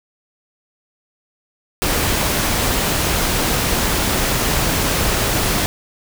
pink noise, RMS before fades -18 dBFS, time 1.82-5.66 s, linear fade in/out 0 ms, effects none

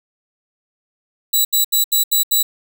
10% pulse tone bursts, 3930 Hz, B7, 9 cents flat, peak -5 dBFS, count 6, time 1.33-2.43 s, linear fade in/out 10 ms, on 120 ms, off 76 ms, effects none

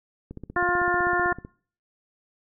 click train, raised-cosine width 3 ms, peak -24 dBFS, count 19, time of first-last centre 0.31-1.449 s, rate 15.8 Hz
harmonic tone, 353.8 Hz, F4, 23 cents sharp, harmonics 1 / 2 / 3 / 4 / 5, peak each -27 / -27 / -27 / -27 / -27 dBFS, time 0.56-1.33 s, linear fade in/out 5 ms
effects noise-tail reverb RT60 0.5 s tail -24 dB re dry

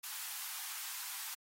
white high-pass noise, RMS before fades -43 dBFS, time 0.03-1.35 s, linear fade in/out 10 ms, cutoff 800 Hz, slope 48 dB/octave, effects AAC 48 kbps

